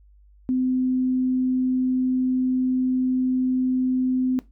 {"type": "tone", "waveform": "sine", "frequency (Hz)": 256.2, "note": "C4", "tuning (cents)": -36, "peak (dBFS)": -19, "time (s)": [0.49, 4.39], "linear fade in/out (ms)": 0, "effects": ["noise-tail reverb RT60 0.2 s tail -17 dB re dry", "added 50 Hz sine -50 dBFS peak until 4.51 s"]}